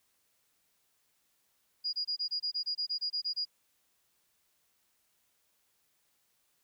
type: tone bursts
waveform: sine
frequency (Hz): 4870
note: D#8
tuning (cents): -38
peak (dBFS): -30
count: 14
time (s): 1.84-3.453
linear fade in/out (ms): 20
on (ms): 92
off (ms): 25
effects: white hiss -74 dBFS RMS until 6.63 s